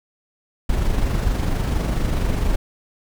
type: noise with amplitude modulation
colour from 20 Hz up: brown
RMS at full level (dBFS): -18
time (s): 0.69-2.56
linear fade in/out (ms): 5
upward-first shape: sine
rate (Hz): 24.4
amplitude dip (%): 40
effects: none